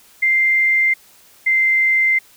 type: tone pair in turn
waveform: sine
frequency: 2093 / 2083 Hz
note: C7 / C7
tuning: 0 / -8 cents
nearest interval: unison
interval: 8 cents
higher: first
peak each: -12 dBFS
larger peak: neither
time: 0.22-0.94 / 1.46-2.19 s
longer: second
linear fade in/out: 10 ms
effects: white hiss -49 dBFS RMS until 2.36 s